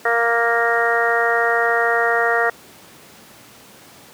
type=harmonic tone; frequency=233 Hz; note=A#3; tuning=1 cent flat; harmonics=2 / 3 / 4 / 5 / 6 / 7 / 8; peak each=-21 / -21 / -29 / -26 / -22 / -28 / -20 dBFS; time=0.05-2.5 s; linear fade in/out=5 ms; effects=pink hiss -44 dBFS RMS until 4.13 s + high-pass 150 Hz 12 dB/octave